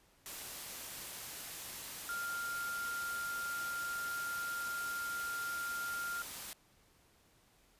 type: tone in noise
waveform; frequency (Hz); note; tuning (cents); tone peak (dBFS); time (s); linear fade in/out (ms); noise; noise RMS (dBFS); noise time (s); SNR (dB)
sine; 1395; F6; -2; -37; 2.09-6.22; 0; white; -45; 0.26-6.53; +5
effects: pink hiss -68 dBFS RMS until 7.79 s + resampled to 32000 Hz